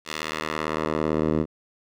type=tone with band-pass filter sweep; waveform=10% pulse; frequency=77.78 Hz; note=D#2; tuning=in tune; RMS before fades=-26 dBFS; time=0.05-1.46 s; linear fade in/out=50 ms; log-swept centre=3800 to 270 Hz; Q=0.71; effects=none